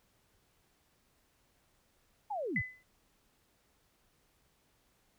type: linear sweep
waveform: sine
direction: down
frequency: 880 to 65.41 Hz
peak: -34 dBFS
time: 2.3-2.62 s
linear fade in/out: 10 ms
type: tone with exponential decay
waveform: sine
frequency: 2013 Hz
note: B6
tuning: 33 cents sharp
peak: -27 dBFS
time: 2.56-2.83 s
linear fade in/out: 2 ms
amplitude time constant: 57 ms
effects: pink hiss -72 dBFS RMS until 5.18 s